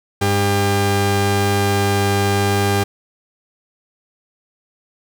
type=tone pair together; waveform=sawtooth; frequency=99.9 / 399.6 Hz; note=G2 / G4; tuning=+33 / +33 cents; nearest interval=2 octaves; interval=2400 cents; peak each=-13 dBFS; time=0.21-2.84 s; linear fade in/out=10 ms; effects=none